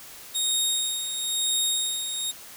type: tone with tremolo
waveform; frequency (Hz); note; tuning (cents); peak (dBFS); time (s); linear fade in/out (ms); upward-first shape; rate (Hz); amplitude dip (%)
20% pulse; 3729; A#7; 0; -16; 0.34-2.32; 20; sine; 1; 55
effects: white hiss -44 dBFS RMS until 2.56 s